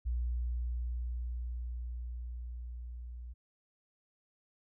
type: tone with level ramp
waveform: sine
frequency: 60.1 Hz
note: B1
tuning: 46 cents flat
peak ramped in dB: -30 to -42 dBFS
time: 0.05-3.34 s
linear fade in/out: 20 ms
effects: none